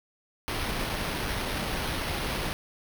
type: noise with sample-and-hold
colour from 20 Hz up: pink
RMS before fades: -31 dBFS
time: 0.48-2.53 s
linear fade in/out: 0 ms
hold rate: 7350 Hz
effects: none